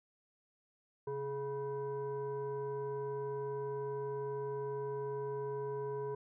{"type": "tone with frequency modulation", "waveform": "sine", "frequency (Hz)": 421.2, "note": "G#4", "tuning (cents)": 24, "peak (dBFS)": -36, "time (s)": [1.07, 6.15], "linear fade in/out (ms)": 5, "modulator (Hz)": 555, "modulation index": 0.72, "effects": []}